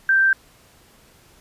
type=tone; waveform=sine; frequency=1568 Hz; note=G6; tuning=in tune; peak=-13 dBFS; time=0.09-0.33 s; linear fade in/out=2 ms; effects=pink hiss -53 dBFS RMS until 1.4 s + resampled to 32000 Hz